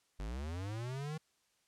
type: linear sweep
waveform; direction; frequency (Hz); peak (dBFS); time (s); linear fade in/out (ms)
square; up; 45.5 to 159.6; -39; 0.19-1.18; 10
effects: white hiss -75 dBFS RMS until 1.67 s + low-pass 9000 Hz 12 dB/octave